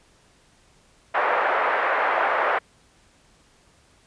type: band-pass noise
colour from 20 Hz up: pink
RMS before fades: -22 dBFS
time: 1.14-2.59 s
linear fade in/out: 10 ms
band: 550 to 1900 Hz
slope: 24 dB/octave
effects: pink hiss -58 dBFS RMS until 4.06 s + resampled to 22050 Hz